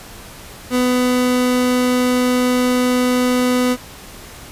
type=tone; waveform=30% pulse; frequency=249.7 Hz; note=B3; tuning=19 cents sharp; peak=-11 dBFS; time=0.7-3.77 s; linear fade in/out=50 ms; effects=pink hiss -37 dBFS RMS until 4.51 s + resampled to 32000 Hz